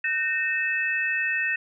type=tone cluster; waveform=sine; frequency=1525 / 1838 / 2606 Hz; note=G6 / A#6 / E7; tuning=-48 / -25 / -20 cents; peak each=-32 / -25 / -27 dBFS; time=0.04-1.56 s; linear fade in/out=5 ms; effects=none